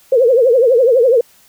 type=tone with vibrato; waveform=sine; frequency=493.9 Hz; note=B4; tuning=in tune; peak=-7 dBFS; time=0.12-1.21 s; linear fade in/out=5 ms; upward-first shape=triangle; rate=12 Hz; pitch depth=200 cents each way; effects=white hiss -49 dBFS RMS until 1.48 s